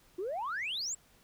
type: exponential sweep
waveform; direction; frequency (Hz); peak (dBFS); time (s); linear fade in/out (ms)
sine; up; 341 to 7870; -32; 0.18-0.95; 10
effects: tanh soft clip ceiling -30 dBFS + pink hiss -64 dBFS RMS until 1.23 s